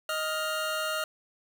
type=tone pair together; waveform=25% pulse; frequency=625 / 1406 Hz; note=D#5 / F6; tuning=+8 / +11 cents; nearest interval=octave + major second; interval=1403 cents; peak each=-28 dBFS; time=0.09-1.04 s; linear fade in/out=2 ms; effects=none